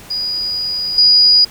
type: tone with level steps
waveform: sine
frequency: 4905 Hz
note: D#8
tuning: 26 cents flat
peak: -17 / -6 dBFS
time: 0.1-1.45 s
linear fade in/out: 10 ms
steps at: 0.98 s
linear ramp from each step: 2 ms
effects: pink hiss -38 dBFS RMS until 1.5 s